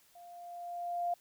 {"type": "tone with level ramp", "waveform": "sine", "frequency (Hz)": 698.5, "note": "F5", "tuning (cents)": 0, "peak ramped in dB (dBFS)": [-51, -29], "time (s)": [0.15, 1.14], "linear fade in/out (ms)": 5, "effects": ["white hiss -66 dBFS RMS until 1.2 s"]}